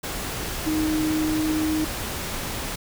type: tone in noise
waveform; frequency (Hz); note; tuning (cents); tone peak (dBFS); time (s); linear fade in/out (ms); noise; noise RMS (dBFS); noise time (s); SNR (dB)
sine; 311.1; D#4; 0; -21; 0.66-1.85; 10; pink; -30; 0.03-2.76; +6
effects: none